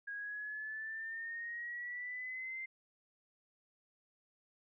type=exponential sweep; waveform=sine; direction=up; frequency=1635 to 2093 Hz; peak=-40 dBFS; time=0.07-2.66 s; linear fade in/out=10 ms; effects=none